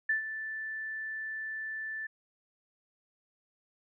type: tone with ADSR envelope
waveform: sine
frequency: 1760 Hz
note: A6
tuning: in tune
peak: -24 dBFS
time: 0.09-2.07 s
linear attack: 6 ms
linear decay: 120 ms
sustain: -11 dB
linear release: 8 ms
effects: none